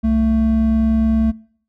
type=tone pair together; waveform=triangle; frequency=65.28 / 222.5 Hz; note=C2 / A3; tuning=-3 / +20 cents; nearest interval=octave + major sixth; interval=2123 cents; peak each=-18 / -12 dBFS; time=0.03-1.32 s; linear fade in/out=20 ms; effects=noise-tail reverb RT60 0.6 s tail -24 dB re dry